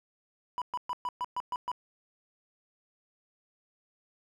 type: tone bursts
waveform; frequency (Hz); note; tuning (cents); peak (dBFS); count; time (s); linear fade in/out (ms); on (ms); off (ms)
triangle; 987.8; B5; 0; -28; 8; 0.58-1.716; 0; 37; 120
effects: none